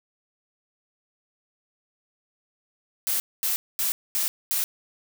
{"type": "noise bursts", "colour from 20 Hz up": "blue", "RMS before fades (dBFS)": -25, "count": 5, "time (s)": [3.07, 4.64], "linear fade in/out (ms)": 0, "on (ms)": 130, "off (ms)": 230, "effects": []}